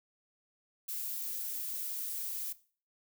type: noise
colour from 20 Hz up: violet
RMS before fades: -38 dBFS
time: 0.88-2.53 s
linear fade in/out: 10 ms
effects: noise-tail reverb RT60 0.4 s tail -17 dB re dry